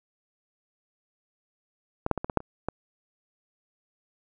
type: clicks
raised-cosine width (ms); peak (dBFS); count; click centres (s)
1; -13 / -7 / -15 / -16 / -16 / -6 / -28 / -14; 8; 2.064 / 2.113 / 2.177 / 2.245 / 2.298 / 2.373 / 2.404 / 2.686
effects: none